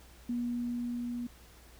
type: tone with level ramp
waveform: sine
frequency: 240.7 Hz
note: B3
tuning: 44 cents flat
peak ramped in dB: -30 to -34 dBFS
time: 0.29-1.27 s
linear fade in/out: 5 ms
effects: added 60 Hz sine -56 dBFS peak until 1.79 s + pink hiss -58 dBFS RMS until 1.79 s